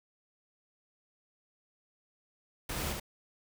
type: noise with echo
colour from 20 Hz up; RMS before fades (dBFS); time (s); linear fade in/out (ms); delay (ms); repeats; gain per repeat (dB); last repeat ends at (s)
pink; -37; 2.69-2.93; 5; 69; 1; -2; 2.999
effects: none